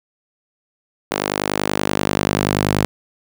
sawtooth tone with high-pass filter sweep, 50.4 Hz, G1, 49 cents sharp, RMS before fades -20 dBFS, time 1.11-2.85 s, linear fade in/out 0 ms, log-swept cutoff 390 to 130 Hz, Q 0.77, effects none

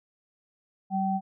sine tone pair together, 192.4 / 769.6 Hz, G3 / G5, -32 / -32 cents, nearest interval 2 octaves, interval 2400 cents, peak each -27 dBFS, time 0.9-1.21 s, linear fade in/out 50 ms, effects none

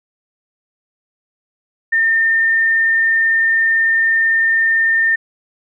sine tone, 1811 Hz, A6, 49 cents sharp, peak -11 dBFS, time 1.92-5.16 s, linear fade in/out 10 ms, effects none

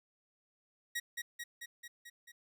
sawtooth tone with echo, 1900 Hz, A#6, 33 cents sharp, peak -31 dBFS, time 0.95-1 s, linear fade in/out 10 ms, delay 220 ms, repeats 6, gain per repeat -3 dB, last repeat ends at 2.32 s, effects none

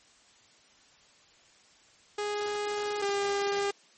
sawtooth tone pair in turn, 414.5 / 401.3 Hz, G#4 / G4, -3 / +41 cents, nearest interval minor second, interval 56 cents, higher first, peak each -26 / -23 dBFS, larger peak second, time 2.18-3.02 / 3.02-3.71 s, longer first, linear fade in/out 5 ms, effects white hiss -60 dBFS RMS until 3.97 s + MP3 32 kbps

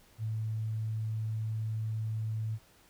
sine tone, 110 Hz, A2, in tune, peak -31 dBFS, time 0.18-2.59 s, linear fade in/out 50 ms, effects pink hiss -62 dBFS RMS until 2.89 s

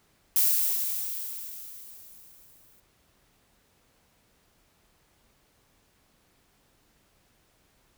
violet noise with exponential decay, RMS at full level -21 dBFS, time 0.36-2.8 s, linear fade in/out 1 ms, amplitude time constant 530 ms, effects pink hiss -66 dBFS RMS until 7.97 s

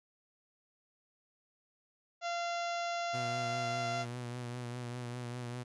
harmonic tone, 689 Hz, F5, 24 cents flat, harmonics 1 / 2 / 3 / 4 / 5 / 6 / 7 / 8 / 9 / 10, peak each -35 / -41 / -45 / -47 / -49 / -51 / -52 / -53 / -54 / -55 dBFS, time 2.21-4.06 s, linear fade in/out 50 ms
sawtooth tone with vibrato, 122.1 Hz, B2, 19 cents flat, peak -35 dBFS, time 3.13-5.64 s, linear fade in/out 20 ms, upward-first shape triangle, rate 5 Hz, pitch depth 43 cents each way
effects resampled to 24000 Hz

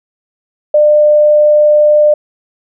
sine tone, 599 Hz, D5, 34 cents sharp, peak -4 dBFS, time 0.74-2.14 s, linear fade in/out 5 ms, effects none

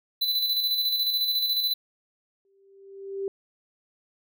square tone with tremolo, 4000 Hz, B7, 21 cents sharp, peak -22 dBFS, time 0.21-1.74 s, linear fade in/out 10 ms, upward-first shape square, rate 14 Hz, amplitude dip 40%
sine tone with exponential growth, 392 Hz, G4, in tune, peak -25 dBFS, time 2.45-3.28 s, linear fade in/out 1 ms, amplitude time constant 180 ms
effects none

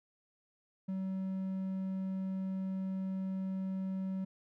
triangle tone, 190 Hz, F#3, 46 cents sharp, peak -32 dBFS, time 0.88-4.25 s, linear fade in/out 10 ms, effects none

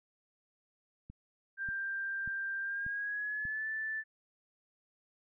click train, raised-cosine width 5 ms, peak -35 dBFS, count 5, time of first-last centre 1.1-3.453 s, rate 1.7 Hz
sine tone with pitch glide, 1584 to 1757.6 Hz, G6 to A6, +18 to -2 cents, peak -34 dBFS, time 1.57-4.04 s, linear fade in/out 50 ms, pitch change +180 cents, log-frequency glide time 2.62-3.68 s
effects none

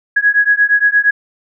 sine beating tone pair, 1661.2 / 1669.8 Hz, G#6 / G#6, 0 / +9 cents, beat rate 8.6 Hz, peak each -12 dBFS, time 0.16-1.11 s, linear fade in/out 10 ms, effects none

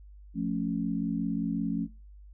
sine chord, F augmented, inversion none, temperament equal, 174.61 / 220 / 277.2 Hz, F3 / A3 / C#4, 0 / 0 / 0 cents, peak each -32 dBFS, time 0.34-1.88 s, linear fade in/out 50 ms, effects noise-tail reverb RT60 0.3 s tail -21 dB re dry + added 50 Hz sine -47 dBFS peak until 2.33 s

